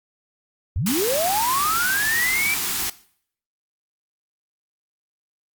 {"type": "linear sweep", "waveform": "sine", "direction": "up", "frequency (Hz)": [65.7, 2349], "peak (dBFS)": -20, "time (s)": [0.76, 2.54], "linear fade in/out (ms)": 0}
{"type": "band-stop noise", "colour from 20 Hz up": "white", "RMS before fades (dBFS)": -25, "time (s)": [0.86, 2.9], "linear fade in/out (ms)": 5, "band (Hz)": [430, 700], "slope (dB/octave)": 96}
{"effects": ["noise-tail reverb RT60 0.6 s tail -18 dB re dry", "Opus 48 kbps"]}